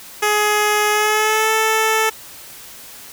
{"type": "tone with pitch glide", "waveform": "10% pulse", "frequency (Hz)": [420, 440.1], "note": ["G#4", "A4"], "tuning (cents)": [19, 0], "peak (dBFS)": -6, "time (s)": [0.22, 2.1], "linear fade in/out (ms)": 10, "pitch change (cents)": 81, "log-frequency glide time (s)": [0.91, 1.51], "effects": ["white hiss -38 dBFS RMS until 3.12 s"]}